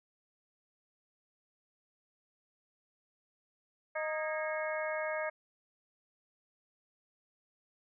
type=harmonic tone with a mistuned harmonic; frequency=310.5 Hz; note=D#4; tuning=3 cents flat; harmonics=2 / 3 / 4 / 5 / 6 / 7; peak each=-35 / -43 / -43 / -41 / -47 / -42 dBFS; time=3.95-5.3 s; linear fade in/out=10 ms; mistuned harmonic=5; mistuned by=+90 cents; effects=none